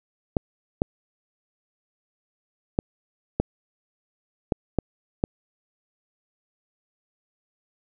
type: clicks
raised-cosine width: 2 ms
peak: -7 dBFS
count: 7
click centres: 0.368 / 0.819 / 2.789 / 3.4 / 4.522 / 4.787 / 5.239 s
effects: none